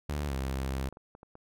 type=tone with pitch glide; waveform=sawtooth; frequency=73.42 to 66.55 Hz; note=D2 to C2; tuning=0 to +30 cents; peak=-27 dBFS; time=0.09-0.89 s; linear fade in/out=5 ms; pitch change=-170 cents; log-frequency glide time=0.27-0.33 s
type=clicks; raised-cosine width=1 ms; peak=-35 dBFS; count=6; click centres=0.885 / 0.926 / 0.971 / 1.151 / 1.231 / 1.354 s
effects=none